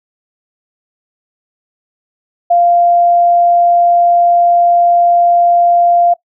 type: tone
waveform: sine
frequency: 695 Hz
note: F5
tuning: 9 cents flat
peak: -6 dBFS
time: 2.5-6.14 s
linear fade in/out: 10 ms
effects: noise-tail reverb RT60 0.1 s tail -20 dB re dry